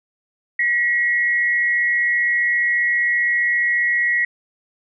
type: tone pair together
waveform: sine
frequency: 1916 / 2151 Hz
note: A#6 / C7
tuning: +47 / +47 cents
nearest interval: major second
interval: 200 cents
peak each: -16 / -24 dBFS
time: 0.59-4.25 s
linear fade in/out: 5 ms
effects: none